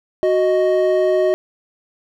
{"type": "tone pair together", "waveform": "triangle", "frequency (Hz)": [370, 622.3], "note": ["F#4", "D#5"], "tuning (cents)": [0, 0], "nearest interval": "major sixth", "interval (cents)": 900, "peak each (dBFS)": -14, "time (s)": [0.23, 1.34], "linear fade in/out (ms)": 0, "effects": []}